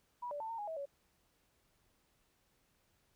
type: tone with pitch steps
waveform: sine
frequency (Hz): 973 / 582 / 889 / 913 / 828 / 645 / 562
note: B5 / D5 / A5 / A#5 / G#5 / E5 / C#5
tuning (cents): -26 / -16 / +18 / -36 / -5 / -38 / +24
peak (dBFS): -39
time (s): 0.22-0.857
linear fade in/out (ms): 10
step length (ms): 91
effects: pink hiss -75 dBFS RMS until 3.15 s